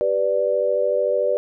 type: chord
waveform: sine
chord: G major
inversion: none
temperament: equal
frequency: 392 / 493.9 / 587.3 Hz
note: G4 / B4 / D5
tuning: 0 / 0 / 0 cents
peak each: -26 / -21 / -20 dBFS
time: 0.01-1.37 s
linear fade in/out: 0 ms
effects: none